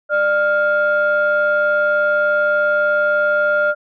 sine tone pair together, 596.1 / 1403 Hz, D5 / F6, +26 / +8 cents, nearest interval octave + minor third, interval 1482 cents, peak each -15 dBFS, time 0.09-3.75 s, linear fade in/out 50 ms, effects tanh soft clip ceiling -7 dBFS

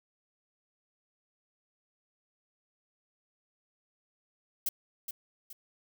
violet noise with echo, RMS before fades -30 dBFS, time 4.66-4.69 s, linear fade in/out 5 ms, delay 420 ms, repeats 2, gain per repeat -8 dB, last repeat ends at 5.53 s, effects none

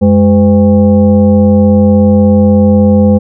sine tone with frequency modulation, 207.7 Hz, G#3, in tune, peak -3 dBFS, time 0.01-3.19 s, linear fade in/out 20 ms, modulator 299 Hz, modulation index 0.92, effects none

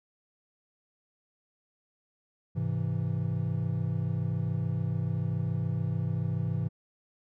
triangle chord, Ab augmented, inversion none, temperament equal, 103.83 / 130.81 / 164.81 Hz, Ab2 / C3 / E3, 0 / 0 / 0 cents, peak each -30 dBFS, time 2.55-6.69 s, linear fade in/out 20 ms, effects none

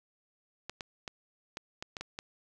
clicks, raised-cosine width 0.2 ms, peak -21 dBFS, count 8, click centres 0.696 / 0.808 / 1.078 / 1.571 / 1.825 / 1.968 / 2.01 / 2.189 s, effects none

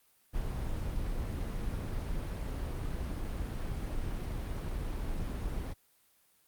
brown noise, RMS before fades -35 dBFS, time 0.33-5.74 s, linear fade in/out 20 ms, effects white hiss -68 dBFS RMS until 6.47 s + Opus 32 kbps

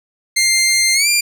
15% pulse tone with pitch glide, 2101 to 2386 Hz, C7 to D7, +7 to +27 cents, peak -5 dBFS, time 0.36-1.21 s, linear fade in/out 10 ms, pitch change +220 cents, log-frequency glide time 0.94-1.08 s, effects none

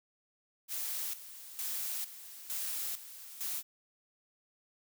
blue noise with tremolo, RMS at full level -37 dBFS, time 0.68-3.63 s, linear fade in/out 50 ms, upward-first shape square, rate 1.1 Hz, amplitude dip 75%, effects none

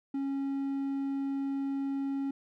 triangle tone, 274.8 Hz, C#4, 15 cents flat, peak -28 dBFS, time 0.14-2.31 s, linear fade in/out 5 ms, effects none

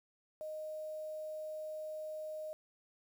sine tone with quantisation, 620 Hz, D#5, 6 cents flat, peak -40 dBFS, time 0.41-2.53 s, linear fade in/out 0 ms, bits 10, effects none

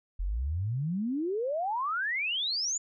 sine exponential sweep, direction up, 41 to 7150 Hz, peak -28 dBFS, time 0.19-2.78 s, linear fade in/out 10 ms, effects none

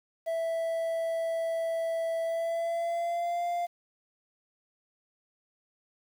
triangle tone with pitch glide, 659.3 to 696.5 Hz, E5 to F5, 0 to -5 cents, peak -26 dBFS, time 0.26-3.67 s, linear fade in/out 20 ms, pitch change +95 cents, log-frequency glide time 2.23-3.45 s, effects 9-bit

